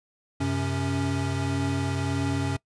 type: tone cluster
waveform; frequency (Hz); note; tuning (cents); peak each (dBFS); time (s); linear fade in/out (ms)
square; 93.1 / 132.1 / 277.7; F#2 / C3 / C#4; +11 / +17 / +3; -30; 0.4-2.57; 10
effects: noise-tail reverb RT60 0.1 s tail -22 dB re dry + resampled to 22050 Hz